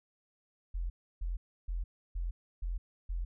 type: tone bursts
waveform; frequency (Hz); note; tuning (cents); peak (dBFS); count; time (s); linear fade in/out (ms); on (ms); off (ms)
sine; 43.06; F1; -24; -32; 6; 0.74-3.25; 10; 160; 310
effects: none